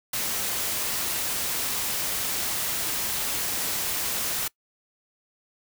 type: noise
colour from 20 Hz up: white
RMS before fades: -28 dBFS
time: 0.13-4.48 s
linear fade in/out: 5 ms
effects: noise-tail reverb RT60 0.1 s tail -23 dB re dry